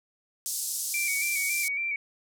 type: band-pass noise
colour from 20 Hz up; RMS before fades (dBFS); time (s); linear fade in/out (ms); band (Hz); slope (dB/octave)
white; -32; 0.46-1.68; 0; 5200 to 12000; 24
type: tone with vibrato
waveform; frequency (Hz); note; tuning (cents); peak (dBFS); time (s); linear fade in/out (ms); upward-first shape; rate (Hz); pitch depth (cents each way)
sine; 2299; D7; -37; -27; 0.94-1.96; 2; square; 3.6; 40
effects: none